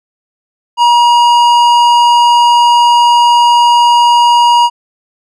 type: tone with tanh clipping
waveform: sine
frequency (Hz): 954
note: A#5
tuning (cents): +40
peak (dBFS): -6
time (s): 0.77-4.7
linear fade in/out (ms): 50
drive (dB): 13
effects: none